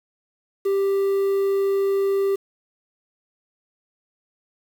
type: tone with quantisation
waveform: triangle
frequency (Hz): 393.2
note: G4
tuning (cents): +5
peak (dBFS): -16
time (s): 0.65-2.36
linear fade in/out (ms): 10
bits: 7
effects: none